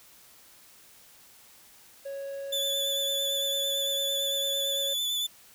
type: tone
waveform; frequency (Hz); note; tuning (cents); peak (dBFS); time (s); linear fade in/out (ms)
triangle; 553; C#5; -4; -32; 2.05-4.94; 10
type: tone with vibrato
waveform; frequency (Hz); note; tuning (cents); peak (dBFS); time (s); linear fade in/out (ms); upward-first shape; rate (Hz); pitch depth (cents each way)
40% pulse; 3486; A7; -17; -26; 2.52-5.27; 10; triangle; 8.9; 29
effects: white hiss -55 dBFS RMS until 5.54 s